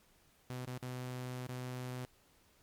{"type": "tone with dropouts", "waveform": "sawtooth", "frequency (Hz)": 126.2, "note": "B2", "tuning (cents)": 38, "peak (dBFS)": -36, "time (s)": [0.5, 2.05], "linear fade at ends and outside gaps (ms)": 0, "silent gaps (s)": [[0.653, 0.673], [0.779, 0.827], [1.469, 1.489]], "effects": ["pink hiss -68 dBFS RMS until 2.62 s", "MP3 96 kbps"]}